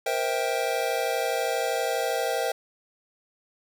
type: chord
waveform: square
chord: C dominant seventh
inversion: third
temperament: just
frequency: 470.9 / 523.3 / 654.1 / 784.9 Hz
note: Bb4 / C5 / E5 / G5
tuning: +18 / 0 / -14 / +2 cents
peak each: -31 dBFS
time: 0.06-2.52 s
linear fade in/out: 5 ms
effects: none